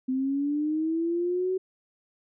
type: linear sweep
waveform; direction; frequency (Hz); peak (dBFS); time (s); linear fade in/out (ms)
sine; up; 256.1 to 377.8; -24; 0.08-1.58; 10
effects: none